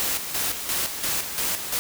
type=noise with tremolo; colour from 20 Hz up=white; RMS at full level=-25 dBFS; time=0-1.79 s; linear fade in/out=0 ms; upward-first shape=square; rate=2.9 Hz; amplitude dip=55%; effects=none